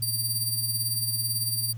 10% pulse tone with tremolo, 4700 Hz, D8, 1 cent sharp, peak -17 dBFS, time 0.02-1.73 s, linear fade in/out 5 ms, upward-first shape sine, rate 18 Hz, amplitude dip 55%, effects added 115 Hz sine -33 dBFS peak until 1.77 s + pink hiss -58 dBFS RMS until 1.77 s

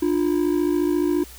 triangle ring-modulated tone, 325.6 Hz, E4, 21 cents flat, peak -13 dBFS, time 0.02-1.24 s, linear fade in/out 5 ms, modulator 27.2 Hz, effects added 60 Hz sine -43 dBFS peak until 1.38 s + white hiss -44 dBFS RMS until 1.38 s

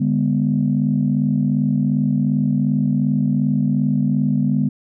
sine chord, G# diminished, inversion second, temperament equal with one note detuned, 146.83 / 204.2 / 246.9 Hz, D3 / G#3 / B3, 0 / -29 / 0 cents, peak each -19 dBFS, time 0-4.69 s, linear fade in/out 10 ms, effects tanh soft clip ceiling -6 dBFS

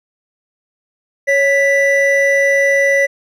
triangle tone pair together, 554.4 / 1975.5 Hz, C#5 / B6, 0 / 0 cents, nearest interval octave + minor seventh, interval 2200 cents, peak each -11 dBFS, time 1.27-3.07 s, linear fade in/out 20 ms, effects none

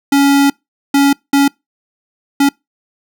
square tone bursts at uneven times, 280 Hz, C#4, 18 cents sharp, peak -8 dBFS, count 4, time 0.12-0.5 / 0.94-1.13 / 1.33-1.48 / 2.4-2.49 s, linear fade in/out 5 ms, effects noise-tail reverb RT60 0.2 s tail -26 dB re dry

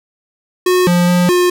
square tone with pitch steps, 364.1 / 175.9 / 177.6 / 357.6 Hz, F#4 / F3 / F3 / F4, -28 / +13 / +29 / +41 cents, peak -10 dBFS, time 0.66-1.5 s, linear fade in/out 5 ms, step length 210 ms, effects none

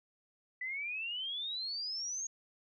sine exponential sweep, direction up, 1973 to 6645 Hz, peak -36 dBFS, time 0.61-2.27 s, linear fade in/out 5 ms, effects none

